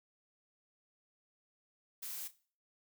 blue noise with echo, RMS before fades -43 dBFS, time 2.02-2.28 s, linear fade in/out 10 ms, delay 32 ms, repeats 1, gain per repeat -15 dB, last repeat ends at 2.312 s, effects noise-tail reverb RT60 0.4 s tail -17 dB re dry

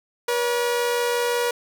sawtooth tone pair together, 481.4 / 567 Hz, B4 / C#5, -44 / +39 cents, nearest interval minor third, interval 283 cents, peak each -17 / -27 dBFS, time 0.28-1.51 s, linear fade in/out 5 ms, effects none

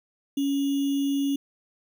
sine tone with sample-and-hold, 278.8 Hz, C#4, 10 cents sharp, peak -22 dBFS, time 0.37-1.36 s, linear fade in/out 5 ms, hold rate 3150 Hz, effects none

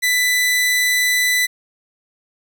sawtooth tone, 1991 Hz, B6, 14 cents sharp, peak -11 dBFS, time 0.02-1.47 s, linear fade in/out 20 ms, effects none

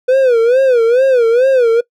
triangle tone with vibrato, 493.9 Hz, B4, in tune, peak -5 dBFS, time 0.08-1.81 s, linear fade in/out 10 ms, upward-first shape sine, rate 2.3 Hz, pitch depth 150 cents each way, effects noise-tail reverb RT60 0.1 s tail -22 dB re dry

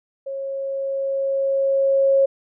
sine tone with level ramp, 545 Hz, C#5, 29 cents flat, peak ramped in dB -26 to -12 dBFS, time 0.26-2.26 s, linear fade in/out 10 ms, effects none

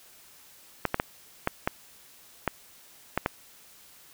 clicks, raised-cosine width 0.5 ms, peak -9 dBFS, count 8, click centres 0.853 / 0.944 / 0.999 / 1.474 / 1.675 / 2.477 / 3.176 / 3.261 s, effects white hiss -54 dBFS RMS until 4.13 s

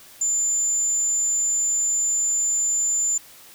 sine tone, 7130 Hz, A8, 22 cents sharp, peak -19 dBFS, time 0.21-3.18 s, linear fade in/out 5 ms, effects white hiss -47 dBFS RMS until 3.54 s

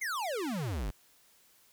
square exponential sweep, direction down, 2217 to 41.2 Hz, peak -33 dBFS, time 0.01-0.91 s, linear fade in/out 10 ms, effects white hiss -64 dBFS RMS until 1.72 s

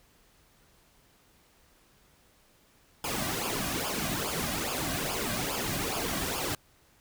pink noise with flanger, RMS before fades -32 dBFS, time 3.04-6.55 s, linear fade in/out 2 ms, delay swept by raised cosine 0.5 to 2.3 ms, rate 2.4 Hz, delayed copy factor -0.75, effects pink hiss -63 dBFS RMS until 7 s

